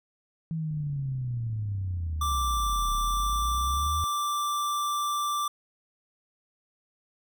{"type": "linear two-way sweep", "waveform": "sine", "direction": "down then up", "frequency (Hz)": [164.2, 36.71, 81.1], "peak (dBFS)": -28, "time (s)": [0.51, 4.04], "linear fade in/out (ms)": 0, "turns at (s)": 2.94}
{"type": "click train", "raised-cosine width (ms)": 5, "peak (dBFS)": -35, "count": 101, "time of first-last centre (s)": [0.71, 3.865], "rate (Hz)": 31.7}
{"type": "tone", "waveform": "square", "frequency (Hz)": 1174.7, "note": "D6", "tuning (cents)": 0, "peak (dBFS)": -27, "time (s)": [2.21, 5.48], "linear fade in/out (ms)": 5}
{"effects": []}